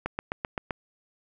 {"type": "click train", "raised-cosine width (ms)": 0.5, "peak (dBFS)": -14, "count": 6, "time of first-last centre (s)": [0.06, 0.708], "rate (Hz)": 7.72, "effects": []}